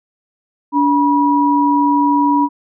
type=tone pair together; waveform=sine; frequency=288.1 / 969 Hz; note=D4 / B5; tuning=-33 / -33 cents; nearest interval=octave + major sixth; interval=2100 cents; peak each=-13 dBFS; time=0.72-2.49 s; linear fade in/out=50 ms; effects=none